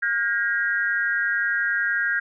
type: tone cluster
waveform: sine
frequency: 1423 / 1621 / 1890 Hz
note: F6 / G#6 / A#6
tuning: +32 / -42 / +23 cents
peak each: -27 / -22 / -28 dBFS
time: 0.02-2.2 s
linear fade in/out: 10 ms
effects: none